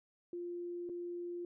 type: tone with dropouts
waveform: sine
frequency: 349.2 Hz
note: F4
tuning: in tune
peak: -39 dBFS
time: 0.33-1.45 s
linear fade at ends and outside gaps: 2 ms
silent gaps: 0.891-0.896 s
effects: none